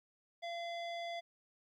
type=tone with low-pass filter; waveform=square; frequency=684 Hz; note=F5; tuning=36 cents flat; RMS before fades=-42 dBFS; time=0.42-1.21 s; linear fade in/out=20 ms; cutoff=3700 Hz; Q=1.7; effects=13-bit